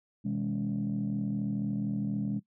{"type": "tone cluster", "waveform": "sine", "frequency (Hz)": [126.4, 161.2, 205.4, 278.5], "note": ["B2", "E3", "G#3", "C#4"], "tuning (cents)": [41, -38, -19, 8], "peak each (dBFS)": [-36, -38, -30, -36], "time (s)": [0.24, 2.4], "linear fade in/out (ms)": 20, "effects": ["noise-tail reverb RT60 0.1 s tail -18 dB re dry", "tanh soft clip ceiling -23 dBFS"]}